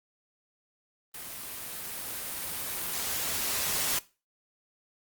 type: noise with level ramp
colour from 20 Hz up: white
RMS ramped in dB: -41 to -28 dBFS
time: 1.14-3.99 s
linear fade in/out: 5 ms
effects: noise-tail reverb RT60 0.3 s tail -19 dB re dry + Opus 32 kbps